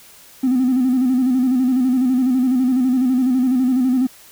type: tone with vibrato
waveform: triangle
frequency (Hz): 255.2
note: C4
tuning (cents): -43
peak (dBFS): -10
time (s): 0.43-4.07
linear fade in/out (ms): 10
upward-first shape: square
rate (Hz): 12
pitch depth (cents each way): 55
effects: tanh soft clip ceiling -10 dBFS + white hiss -45 dBFS RMS until 4.31 s